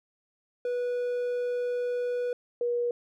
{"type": "tone pair in turn", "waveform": ["triangle", "sine"], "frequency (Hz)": [489.6, 480.4], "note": ["B4", "B4"], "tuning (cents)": [-15, -48], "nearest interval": "unison", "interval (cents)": 33, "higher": "first", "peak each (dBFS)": -25, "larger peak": "neither", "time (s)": [[0.65, 2.33], [2.61, 2.91]], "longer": "first", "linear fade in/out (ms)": 2, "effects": []}